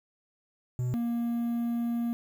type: tone pair in turn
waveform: triangle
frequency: 124.7 / 235.4 Hz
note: B2 / A#3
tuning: +17 / +17 cents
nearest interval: major seventh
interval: 1100 cents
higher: second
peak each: -25 dBFS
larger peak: neither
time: 0.79-0.94 / 0.94-2.13 s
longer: second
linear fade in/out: 0 ms
effects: 9-bit